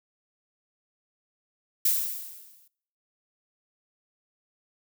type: noise with exponential decay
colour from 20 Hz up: violet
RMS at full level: -21 dBFS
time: 1.85-2.68 s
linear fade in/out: 5 ms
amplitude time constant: 180 ms
effects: noise-tail reverb RT60 0.7 s tail -24 dB re dry